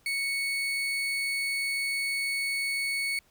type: tone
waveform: 35% pulse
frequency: 2217 Hz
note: C#7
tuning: in tune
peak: -26 dBFS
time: 0.06-3.19 s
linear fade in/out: 2 ms
effects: pink hiss -64 dBFS RMS until 3.3 s